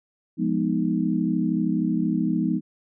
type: chord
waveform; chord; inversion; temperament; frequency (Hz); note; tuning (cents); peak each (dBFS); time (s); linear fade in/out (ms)
sine; F half-diminished seventh; none; equal; 174.61 / 207.7 / 246.9 / 311.1; F3 / Ab3 / Cb4 / Eb4; 0 / 0 / 0 / 0; -26; 0.37-2.61; 50
effects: none